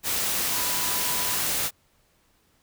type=tone in noise; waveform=sine; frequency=987.8 Hz; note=B5; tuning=in tune; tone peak=-36 dBFS; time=0.5-1.38 s; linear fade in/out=50 ms; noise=white; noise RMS=-26 dBFS; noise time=0.03-1.71 s; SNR=-13 dB; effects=pink hiss -65 dBFS RMS until 2.62 s